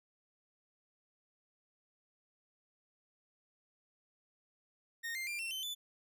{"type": "tone with pitch steps", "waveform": "40% pulse", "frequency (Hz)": [1848, 2098, 2383, 2706, 3072, 3489], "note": ["A#6", "C7", "D7", "E7", "G7", "A7"], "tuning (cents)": [-16, 4, 25, 45, -36, -15], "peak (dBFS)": -37, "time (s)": [5.03, 5.75], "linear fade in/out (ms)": 20, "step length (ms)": 120, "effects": []}